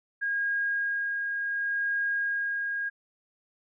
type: tone with tremolo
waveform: sine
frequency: 1630 Hz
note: G#6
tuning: 33 cents flat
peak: -25 dBFS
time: 0.21-2.9 s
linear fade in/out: 20 ms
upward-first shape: sine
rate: 0.69 Hz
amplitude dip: 30%
effects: none